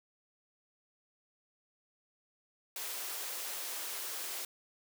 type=high-pass noise; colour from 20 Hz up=white; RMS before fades=-40 dBFS; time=2.76-4.45 s; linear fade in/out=2 ms; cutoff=340 Hz; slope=24 dB/octave; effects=none